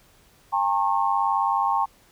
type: tone cluster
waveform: sine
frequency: 802 / 901 / 1086 Hz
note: G5 / A5 / C#6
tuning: +39 / +41 / -36 cents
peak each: -24 dBFS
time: 0.52-1.86 s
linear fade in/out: 20 ms
effects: pink hiss -57 dBFS RMS until 2.11 s